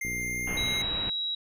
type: tone with pitch glide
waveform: square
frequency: 2100 to 2123 Hz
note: C7 to C7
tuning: +6 to +25 cents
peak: -31 dBFS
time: 0.01-0.82 s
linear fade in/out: 5 ms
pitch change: +19 cents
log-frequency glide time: 0.17-0.69 s
type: click train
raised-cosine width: 3 ms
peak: -27 dBFS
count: 42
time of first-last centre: 0.05-0.724 s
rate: 60.8 Hz
type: low-pass noise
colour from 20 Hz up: pink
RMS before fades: -37 dBFS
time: 0.47-1.1 s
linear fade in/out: 5 ms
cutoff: 3100 Hz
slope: 96 dB/octave
type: tone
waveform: sine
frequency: 3867 Hz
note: B7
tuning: 37 cents flat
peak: -28 dBFS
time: 0.57-1.35 s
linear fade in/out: 5 ms
effects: none